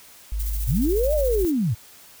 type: tone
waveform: sine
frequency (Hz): 51.91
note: G#1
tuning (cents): 0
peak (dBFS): -23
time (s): 0.32-1.45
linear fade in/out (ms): 0
type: noise with tremolo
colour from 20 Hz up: violet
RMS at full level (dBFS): -33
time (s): 0.39-1.52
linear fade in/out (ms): 10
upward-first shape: square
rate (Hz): 14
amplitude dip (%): 45
type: linear two-way sweep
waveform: sine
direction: up then down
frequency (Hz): 88.5 to 622.3 to 88.5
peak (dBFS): -19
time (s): 0.67-1.75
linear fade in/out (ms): 20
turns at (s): 1.14
effects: white hiss -48 dBFS RMS until 2.2 s